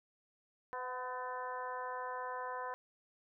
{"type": "harmonic tone with a mistuned harmonic", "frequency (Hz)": 252.7, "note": "B3", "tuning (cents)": 40, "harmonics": [2, 3, 4, 5, 6, 7], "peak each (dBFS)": [-45, -47, -41, -52, -49, -51], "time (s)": [0.73, 2.74], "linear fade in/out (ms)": 0, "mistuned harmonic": 3, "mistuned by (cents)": -29, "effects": []}